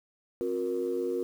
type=tone cluster; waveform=sine; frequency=266.9 / 362.4 / 469.1 Hz; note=C4 / F#4 / A#4; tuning=+35 / -36 / +11 cents; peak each=-36 / -30 / -31 dBFS; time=0.41-1.23 s; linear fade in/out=0 ms; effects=tanh soft clip ceiling -20 dBFS + 9-bit